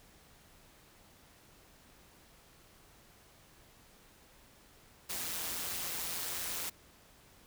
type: noise with amplitude modulation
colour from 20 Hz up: white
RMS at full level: -36 dBFS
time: 5.09-6.7 s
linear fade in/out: 10 ms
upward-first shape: sine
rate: 171 Hz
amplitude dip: 50%
effects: pink hiss -61 dBFS RMS until 7.46 s